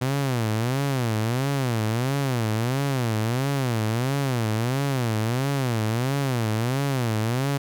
sawtooth tone with vibrato, 123.47 Hz, B2, in tune, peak -18 dBFS, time 0.01-7.58 s, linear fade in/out 10 ms, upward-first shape sine, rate 1.5 Hz, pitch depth 230 cents each way, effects none

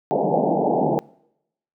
white band-pass noise, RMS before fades -20 dBFS, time 0.11-0.99 s, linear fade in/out 0 ms, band 140 to 850 Hz, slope 96 dB/octave, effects noise-tail reverb RT60 0.8 s tail -24 dB re dry

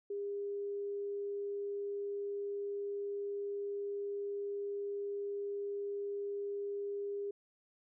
sine tone, 404 Hz, G#4, 48 cents flat, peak -36 dBFS, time 0.1-7.31 s, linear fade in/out 5 ms, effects none

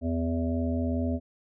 harmonic tone with a mistuned harmonic, 82.41 Hz, E2, in tune, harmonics 1 / 3 / 5 / 7 / 8, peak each -29 / -28 / -40 / -37 / -38 dBFS, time 0.01-1.2 s, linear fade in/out 50 ms, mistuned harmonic 3, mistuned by +30 cents, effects none

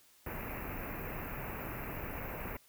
pink band-stop noise, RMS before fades -41 dBFS, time 0.26-2.57 s, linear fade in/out 5 ms, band 2700 to 12000 Hz, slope 96 dB/octave, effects white hiss -64 dBFS RMS until 2.68 s

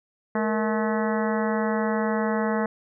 harmonic tone with a mistuned harmonic, 215.5 Hz, A3, 36 cents flat, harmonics 1 / 2 / 3 / 4 / 5 / 6 / 7 / 8 / 9, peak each -25 / -28 / -30 / -32 / -34 / -37 / -37 / -37 / -38 dBFS, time 0.35-2.66 s, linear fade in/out 2 ms, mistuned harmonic 2, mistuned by +120 cents, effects none

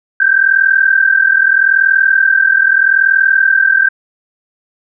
sine tone pair together, 1551 / 1591.8 Hz, G6 / G6, -19 / +26 cents, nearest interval unison, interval 45 cents, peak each -10 dBFS, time 0.2-3.89 s, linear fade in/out 5 ms, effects none

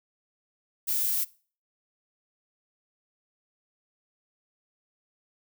violet noise, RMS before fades -27 dBFS, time 0.87-1.25 s, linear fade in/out 20 ms, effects noise-tail reverb RT60 0.4 s tail -21 dB re dry

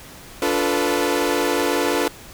sawtooth chord, B half-diminished seventh, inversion first, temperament equal with one note detuned, 289.8 / 349.2 / 440 / 493.9 Hz, D4 / F4 / A4 / B4, -23 / 0 / 0 / 0 cents, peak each -20 dBFS, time 0.42-2.08 s, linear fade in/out 2 ms, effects pink hiss -41 dBFS RMS until 2.33 s

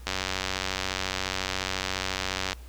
click train, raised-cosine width 0.2 ms, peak -10 dBFS, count 233, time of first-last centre 0.07-2.53 s, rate 94.3 Hz, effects added 60 Hz sine -41 dBFS peak until 2.68 s + pink hiss -54 dBFS RMS until 2.68 s

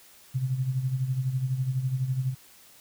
sine tone with tremolo, 130.2 Hz, C3, 8 cents flat, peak -22 dBFS, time 0.34-2.35 s, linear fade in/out 20 ms, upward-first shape sine, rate 12 Hz, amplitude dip 65%, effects white hiss -54 dBFS RMS until 2.8 s

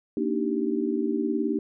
sine chord, Eb major seventh, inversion second, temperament just, 233.3 / 291.7 / 311.1 / 388.9 Hz, Bb3 / D4 / Eb4 / G4, +2 / -12 / 0 / -14 cents, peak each -29 dBFS, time 0.17-1.59 s, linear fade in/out 2 ms, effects none

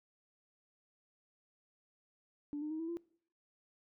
sine tone with pitch steps, 292 / 303.3 / 315.1 / 327.4 / 340.1 Hz, D4 / D#4 / D#4 / E4 / F4, -10 / -44 / +22 / -12 / -46 cents, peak -36 dBFS, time 2.53-2.97 s, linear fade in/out 0 ms, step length 88 ms, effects noise-tail reverb RT60 0.6 s tail -23 dB re dry + tanh soft clip ceiling -32 dBFS

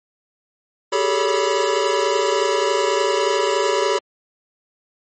square tone cluster, 386.5 / 409.9 / 440.5 / 565 / 981 Hz, G4 / G#4 / A4 / C#5 / B5, -24 / -23 / +2 / +33 / -12 cents, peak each -24 dBFS, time 0.92-3.99 s, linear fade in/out 10 ms, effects MP3 32 kbps

